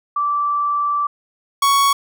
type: tone pair in turn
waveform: sine / 45% pulse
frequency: 1165 / 1114.5 Hz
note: D6 / C#6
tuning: -14 / +9 cents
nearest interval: minor second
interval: 77 cents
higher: first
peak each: -16 / -12 dBFS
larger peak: second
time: 0.16-1.07 / 1.62-1.93 s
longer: first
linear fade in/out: 5 ms
effects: none